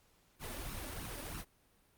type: noise with flanger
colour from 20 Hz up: pink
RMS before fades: -43 dBFS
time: 0.39-1.45 s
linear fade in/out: 50 ms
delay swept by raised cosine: 0.72 to 3.52 ms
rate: 3.1 Hz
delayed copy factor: +0.7
effects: pink hiss -70 dBFS RMS until 1.97 s + Opus 48 kbps